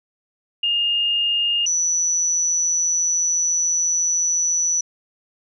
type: tone pair in turn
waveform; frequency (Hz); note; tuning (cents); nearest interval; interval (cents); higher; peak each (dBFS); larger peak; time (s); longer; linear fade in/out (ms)
sine; 2831 / 5933; F7 / F#8; +23 / +4; octave + minor second; 1281; second; -17; neither; 0.63-1.66 / 1.66-4.81; second; 5
effects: none